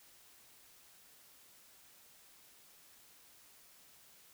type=silence; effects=white hiss -62 dBFS RMS until 4.33 s